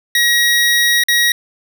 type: tone with dropouts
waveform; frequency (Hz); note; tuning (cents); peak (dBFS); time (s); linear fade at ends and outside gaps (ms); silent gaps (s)
25% pulse; 1900; A#6; +33; -7; 0.15-1.32; 2; 1.037-1.084
effects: none